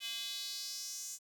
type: tone with high-pass filter sweep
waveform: square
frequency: 230 Hz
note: A#3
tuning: 23 cents flat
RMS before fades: -42 dBFS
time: 0-1.19 s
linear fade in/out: 50 ms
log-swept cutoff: 3000 to 7000 Hz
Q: 3.4
effects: 11-bit